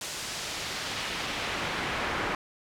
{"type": "noise with band-pass filter sweep", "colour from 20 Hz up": "brown", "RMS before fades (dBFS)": -33, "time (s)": [0.01, 2.35], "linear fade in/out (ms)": 2, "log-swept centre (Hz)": [6900, 1600], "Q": 0.82, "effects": []}